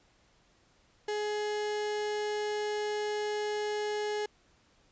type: tone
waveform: 35% pulse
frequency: 420 Hz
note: G#4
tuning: 19 cents sharp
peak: -29 dBFS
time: 1.08-4.26 s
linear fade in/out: 5 ms
effects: pink hiss -66 dBFS RMS until 4.91 s + resampled to 16000 Hz